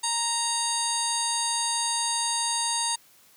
harmonic tone, 932.3 Hz, A#5, in tune, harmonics 1 / 2 / 3 / 4 / 5 / 7 / 8 / 9 / 10, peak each -30 / -40 / -40 / -33 / -32 / -32 / -42 / -34 / -31 dBFS, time 0.03-2.96 s, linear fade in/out 10 ms, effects white hiss -57 dBFS RMS until 3.36 s + high-pass 80 Hz 12 dB/octave

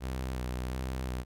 sawtooth tone with vibrato, 63.5 Hz, B1, 49 cents sharp, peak -29 dBFS, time 0-1.25 s, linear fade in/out 50 ms, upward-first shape square, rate 1.4 Hz, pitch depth 28 cents each way, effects none

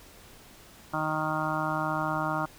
harmonic tone, 155.56 Hz, D#3, in tune, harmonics 1 / 2 / 4 / 5 / 6 / 7 / 8 / 9, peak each -35 / -35 / -35 / -35 / -35 / -35 / -35 / -35 dBFS, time 0.93-2.46 s, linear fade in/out 10 ms, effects pink hiss -52 dBFS RMS until 2.58 s

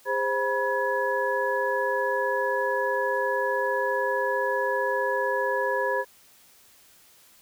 sine tone cluster, 407.7 / 523 / 974 / 1687 Hz, G#4 / C5 / B5 / G#6, -32 / -1 / -24 / +27 cents, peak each -31 / -27 / -28 / -29 dBFS, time 0.05-6.05 s, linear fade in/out 50 ms, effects white hiss -56 dBFS RMS until 7.41 s

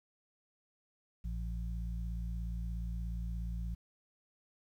harmonic tone, 56.9 Hz, A#1, 41 cents flat, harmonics 1 / 2 / 3, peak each -36 / -46 / -45 dBFS, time 1.24-3.75 s, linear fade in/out 10 ms, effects 11-bit

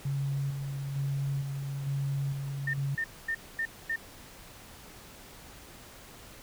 sine tone with tremolo, 138.59 Hz, C#3, in tune, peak -28 dBFS, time 0.05-2.95 s, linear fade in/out 5 ms, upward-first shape square, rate 1.1 Hz, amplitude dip 40%
sine tone bursts, 1814 Hz, A#6, 48 cents flat, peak -28 dBFS, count 5, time 2.67-3.96 s, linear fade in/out 5 ms, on 66 ms, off 240 ms
effects pink hiss -50 dBFS RMS until 6.42 s

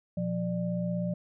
sine tone cluster, 120.1 / 176.5 / 594 Hz, B2 / F3 / D5, -48 / +19 / +20 cents, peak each -37 / -29 / -36 dBFS, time 0.17-1.14 s, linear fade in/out 5 ms, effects none

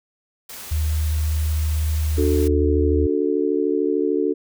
white noise, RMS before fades -36 dBFS, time 0.49-2.48 s, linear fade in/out 5 ms
sine tone, 77.1 Hz, D#2, 15 cents flat, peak -18 dBFS, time 0.71-3.07 s, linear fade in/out 10 ms
sine chord, D major, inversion none, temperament just, 293.7 / 367.1 / 440.5 Hz, D4 / F#4 / A4, 0 / -14 / +2 cents, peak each -22 dBFS, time 2.17-4.34 s, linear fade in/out 20 ms
effects none

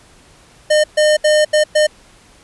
square tone bursts at uneven times, 608 Hz, D#5, 40 cents flat, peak -10 dBFS, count 5, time 0.7-0.84 / 0.97-1.17 / 1.24-1.45 / 1.53-1.64 / 1.75-1.87 s, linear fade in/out 10 ms, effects pink hiss -47 dBFS RMS until 2.43 s + resampled to 24000 Hz

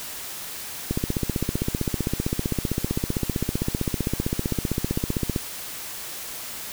click train, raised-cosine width 3 ms, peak -10 dBFS, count 70, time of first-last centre 0.91-5.362 s, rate 15.5 Hz, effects white hiss -35 dBFS RMS until 6.72 s

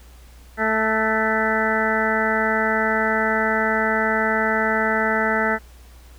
harmonic tone with a mistuned harmonic, 220 Hz, A3, in tune, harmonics 1 / 2 / 3 / 4 / 6 / 7 / 8 / 9, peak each -26 / -26 / -26 / -26 / -26 / -26 / -26 / -26 dBFS, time 0.57-5.59 s, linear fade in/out 50 ms, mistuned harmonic 7, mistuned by -22 cents, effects added 60 Hz sine -43 dBFS peak until 6.18 s + pink hiss -52 dBFS RMS until 6.18 s

